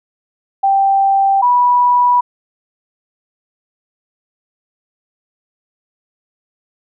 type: tone pair in turn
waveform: sine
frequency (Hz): 784 / 979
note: G5 / B5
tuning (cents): 0 / -15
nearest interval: major third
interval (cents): 385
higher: second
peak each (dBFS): -9 / -8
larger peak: second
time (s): 0.63-1.42 / 1.42-2.21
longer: neither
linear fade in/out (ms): 10
effects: none